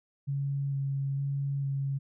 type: tone with vibrato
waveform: sine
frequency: 138.59 Hz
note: C#3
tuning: in tune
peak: -28 dBFS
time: 0.27-1.99 s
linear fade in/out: 20 ms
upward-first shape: square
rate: 1.1 Hz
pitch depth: 11 cents each way
effects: none